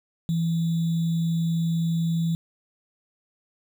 sine tone with sample-and-hold, 165.8 Hz, E3, 10 cents sharp, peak -21 dBFS, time 0.29-2.35 s, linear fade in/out 0 ms, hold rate 3675 Hz, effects none

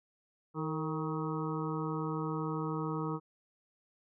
harmonic tone with a mistuned harmonic, 158.1 Hz, D#3, 28 cents sharp, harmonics 1 / 2 / 3 / 5 / 6 / 7 / 8, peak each -36 / -38 / -40 / -49 / -44 / -44 / -43 dBFS, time 0.54-3.2 s, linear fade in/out 50 ms, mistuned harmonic 3, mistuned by -48 cents, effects none

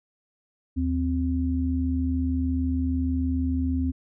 sine tone pair together, 78 / 260.5 Hz, D#2 / C4, +5 / -7 cents, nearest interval octave + major sixth, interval 2088 cents, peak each -25 dBFS, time 0.76-3.92 s, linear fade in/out 20 ms, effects none

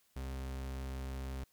40% pulse tone, 66 Hz, C2, 16 cents sharp, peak -38 dBFS, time 0.16-1.44 s, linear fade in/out 5 ms, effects white hiss -72 dBFS RMS until 1.52 s

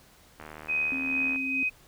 click train, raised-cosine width 0.5 ms, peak -27 dBFS, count 75, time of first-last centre 0.4-1.36 s, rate 77.1 Hz
sine tone with tremolo, 2514 Hz, D#7, 17 cents sharp, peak -24 dBFS, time 0.68-1.7 s, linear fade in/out 20 ms, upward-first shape sine, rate 2.3 Hz, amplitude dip 45%
sine tone, 267 Hz, C4, 35 cents sharp, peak -33 dBFS, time 0.92-1.63 s, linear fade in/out 0 ms
effects pink hiss -57 dBFS RMS until 1.87 s

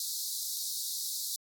pink high-pass noise, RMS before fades -35 dBFS, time 0-1.36 s, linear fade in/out 2 ms, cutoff 3800 Hz, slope 96 dB/octave, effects AAC 64 kbps

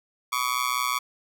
sawtooth tone with amplitude modulation, 1132 Hz, C#6, 36 cents sharp, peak -16 dBFS, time 0.32-0.99 s, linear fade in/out 10 ms, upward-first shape sine, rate 125 Hz, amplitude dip 100%, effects none

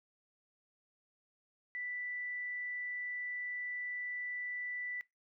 sine tone, 1975.5 Hz, B6, in tune, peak -38 dBFS, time 1.75-5.01 s, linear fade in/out 0 ms, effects noise-tail reverb RT60 0.2 s tail -21 dB re dry

